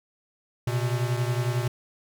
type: beating tone pair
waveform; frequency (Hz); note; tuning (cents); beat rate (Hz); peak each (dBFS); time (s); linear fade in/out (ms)
square; 120 / 131; B2 / C3; -49 / +2; 11; -26 / -30; 0.67-1.68; 5
effects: none